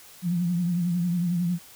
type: tone with vibrato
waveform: sine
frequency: 174.7 Hz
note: F3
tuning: 1 cent sharp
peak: -22 dBFS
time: 0.22-1.59 s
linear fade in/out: 50 ms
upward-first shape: triangle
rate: 11 Hz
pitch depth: 77 cents each way
effects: white hiss -49 dBFS RMS until 1.75 s